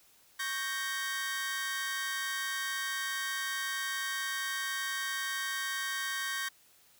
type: chord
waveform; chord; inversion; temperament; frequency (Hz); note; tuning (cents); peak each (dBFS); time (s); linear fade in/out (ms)
sawtooth; G diminished; second; equal; 1108.7 / 1568 / 1864.7; Db6 / G6 / Bb6; 0 / 0 / 0; -37 / -33 / -33; 0.39-6.49; 10
effects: white hiss -63 dBFS RMS until 6.99 s